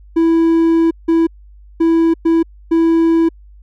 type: tone bursts at uneven times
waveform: triangle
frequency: 329.6 Hz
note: E4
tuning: in tune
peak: -7 dBFS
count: 5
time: 0.16-0.91 / 1.08-1.27 / 1.8-2.14 / 2.25-2.43 / 2.71-3.29 s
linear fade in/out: 10 ms
effects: added 50 Hz sine -38 dBFS peak until 3.62 s